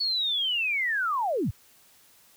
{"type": "linear sweep", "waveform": "sine", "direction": "down", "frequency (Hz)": [4458, 65.6], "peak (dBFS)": -24, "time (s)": [0, 1.51], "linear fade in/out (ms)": 10, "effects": ["white hiss -58 dBFS RMS until 2.36 s"]}